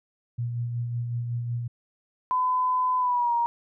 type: tone with tremolo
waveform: sine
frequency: 119.3 Hz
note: A#2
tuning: 41 cents sharp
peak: -25 dBFS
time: 0.38-1.68 s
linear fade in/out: 10 ms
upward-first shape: sine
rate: 5.4 Hz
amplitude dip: 35%
type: tone with pitch glide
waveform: sine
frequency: 1010 to 942.4 Hz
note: B5 to A#5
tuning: +39 to +19 cents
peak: -21 dBFS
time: 2.31-3.46 s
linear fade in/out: 0 ms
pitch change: -120 cents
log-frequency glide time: 2.98-3.34 s
effects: none